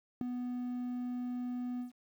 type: tone with ADSR envelope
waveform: triangle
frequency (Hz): 246.9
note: B3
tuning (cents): 0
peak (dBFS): -25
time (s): 0.21-1.92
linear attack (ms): 3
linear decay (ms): 5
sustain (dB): -8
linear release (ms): 120
effects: 11-bit